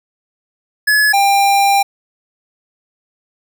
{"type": "tone pair in turn", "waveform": "square", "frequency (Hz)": [1702, 795.6], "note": ["G#6", "G5"], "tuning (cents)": [42, 25], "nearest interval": "octave + minor second", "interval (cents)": 1317, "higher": "first", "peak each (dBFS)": -10, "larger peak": "neither", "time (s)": [[0.87, 1.13], [1.13, 1.83]], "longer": "second", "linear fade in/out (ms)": 10, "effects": []}